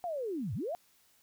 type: linear two-way sweep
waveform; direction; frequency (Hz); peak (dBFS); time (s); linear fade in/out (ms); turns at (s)
sine; down then up; 730 to 87.31 to 730; -33; 0.04-0.75; 0; 0.54
effects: white hiss -67 dBFS RMS until 1.22 s